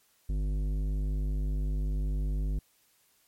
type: tone with tanh clipping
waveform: sine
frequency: 50.3 Hz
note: G1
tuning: 45 cents sharp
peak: -29 dBFS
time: 0.29-2.59 s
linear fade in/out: 5 ms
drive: 13 dB
effects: white hiss -67 dBFS RMS until 3.27 s + MP3 64 kbps